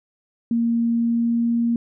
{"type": "tone with pitch glide", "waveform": "sine", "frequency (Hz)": [232.7, 234.2], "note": ["A#3", "A#3"], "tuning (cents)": [-3, 8], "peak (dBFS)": -17, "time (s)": [0.51, 1.76], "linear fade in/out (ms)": 2, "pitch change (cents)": 11, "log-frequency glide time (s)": [0.89, 1.56], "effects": []}